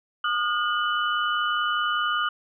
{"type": "tone cluster", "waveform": "sine", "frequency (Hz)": [1222, 1433, 2982], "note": ["D#6", "F6", "F#7"], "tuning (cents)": [-32, 44, 13], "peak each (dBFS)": [-25, -26, -30], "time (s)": [0.24, 2.29], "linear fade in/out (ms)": 5, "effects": []}